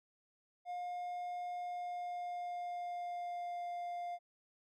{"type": "tone with pitch glide", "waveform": "triangle", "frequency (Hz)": [712, 701.8], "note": ["F5", "F5"], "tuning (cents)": [33, 8], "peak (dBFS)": -37, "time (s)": [0.65, 4.19], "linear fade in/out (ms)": 50, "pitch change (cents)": -25, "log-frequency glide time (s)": [1.56, 3.65], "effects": []}